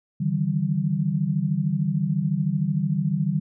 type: tone cluster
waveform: sine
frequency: 146.4 / 160 / 192.6 Hz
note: D3 / D#3 / G3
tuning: -5 / +49 / -30 cents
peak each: -25 dBFS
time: 0.2-3.4 s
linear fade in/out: 10 ms
effects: none